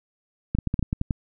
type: clicks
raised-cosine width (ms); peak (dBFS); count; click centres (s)
5; -11; 9; 0.55 / 0.587 / 0.673 / 0.741 / 0.793 / 0.827 / 0.929 / 1.014 / 1.108
effects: none

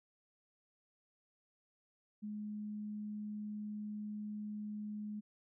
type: tone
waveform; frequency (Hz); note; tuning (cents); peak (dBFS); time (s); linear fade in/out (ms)
sine; 210.2; G#3; +21; -40; 2.22-5.21; 20
effects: none

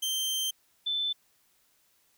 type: tone pair in turn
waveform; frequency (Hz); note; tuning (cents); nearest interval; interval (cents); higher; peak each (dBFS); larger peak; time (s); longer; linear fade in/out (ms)
sawtooth / sine; 3136 / 3524; G7 / A7; 0 / +2; major second; 202; second; -25 / -27; first; 0.02-0.51 / 0.86-1.13; first; 10
effects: white hiss -68 dBFS RMS until 2.17 s

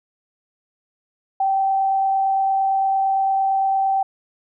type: tone with frequency modulation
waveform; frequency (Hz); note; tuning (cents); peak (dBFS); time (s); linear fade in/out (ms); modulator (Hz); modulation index
sine; 776; G5; -18; -16; 1.4-4.03; 5; 28.8; 0.24
effects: none

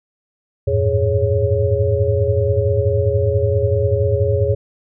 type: tone cluster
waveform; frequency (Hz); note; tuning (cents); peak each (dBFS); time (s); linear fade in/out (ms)
sine; 85.9 / 100 / 110.4 / 416.7 / 554; F2 / G2 / A2 / G#4 / C#5; -28 / +35 / +6 / +6 / -1; -20; 0.67-4.55; 10
effects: none

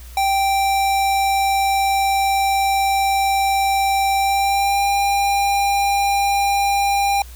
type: tone with pitch glide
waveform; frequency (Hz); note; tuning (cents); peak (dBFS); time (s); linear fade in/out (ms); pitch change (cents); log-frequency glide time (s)
square; 784 to 799.1; G5 to G5; 0 to +33; -16; 0.17-7.22; 2; +33; 4.18-4.87
effects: added 60 Hz sine -35 dBFS peak until 7.35 s + white hiss -45 dBFS RMS until 7.35 s

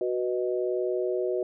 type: chord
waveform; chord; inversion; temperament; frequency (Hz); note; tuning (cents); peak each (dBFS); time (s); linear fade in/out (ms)
sine; B major; second; equal with one note detuned; 370 / 491 / 622.3; F#4 / B4 / D#5; 0 / -10 / 0; -27 / -31 / -32; 0.01-1.43; 2
effects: none

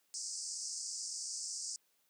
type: band-pass noise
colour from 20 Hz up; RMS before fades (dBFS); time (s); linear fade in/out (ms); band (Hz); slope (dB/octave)
pink; -42; 0.14-1.76; 0; 4800 to 8800; 96
effects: white hiss -75 dBFS RMS until 2.09 s + high-pass 150 Hz 12 dB/octave

